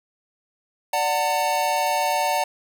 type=chord; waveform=square; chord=D major; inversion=none; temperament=equal with one note detuned; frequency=587.3 / 740 / 902.1 Hz; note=D5 / F#5 / A5; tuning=0 / 0 / +43 cents; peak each=-27 / -25 / -24 dBFS; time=0.93-2.44 s; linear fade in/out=5 ms; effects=none